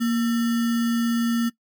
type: tone with sample-and-hold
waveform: sine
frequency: 233.6 Hz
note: A#3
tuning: 4 cents sharp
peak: -19 dBFS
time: 0-1.5 s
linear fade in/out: 20 ms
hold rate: 1575 Hz
effects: noise-tail reverb RT60 0.1 s tail -19 dB re dry